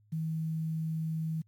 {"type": "tone with quantisation", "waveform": "sine", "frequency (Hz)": 160, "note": "D#3", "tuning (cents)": 49, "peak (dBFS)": -30, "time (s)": [0.12, 1.42], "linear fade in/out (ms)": 10, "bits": 10, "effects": ["added 105 Hz sine -62 dBFS peak until 1.47 s", "MP3 96 kbps"]}